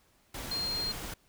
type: tone in noise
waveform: sine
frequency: 4200 Hz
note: C8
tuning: 6 cents sharp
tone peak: -31 dBFS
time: 0.51-0.92 s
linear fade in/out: 5 ms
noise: pink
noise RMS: -40 dBFS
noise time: 0.34-1.14 s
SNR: +6 dB
effects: pink hiss -67 dBFS RMS until 1.28 s